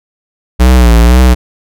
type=tone with vibrato; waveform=square; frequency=60.3 Hz; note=B1; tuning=41 cents flat; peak=-3 dBFS; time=0.59-1.35 s; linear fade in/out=20 ms; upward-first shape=sine; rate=2 Hz; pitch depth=94 cents each way; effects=none